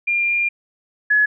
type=tone pair in turn; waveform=sine; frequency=2399 / 1696.3 Hz; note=D7 / G#6; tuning=+36 / +36 cents; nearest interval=tritone; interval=600 cents; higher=first; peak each=-16 / -12 dBFS; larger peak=second; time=0.07-0.49 / 1.1-1.26 s; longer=first; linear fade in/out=10 ms; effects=none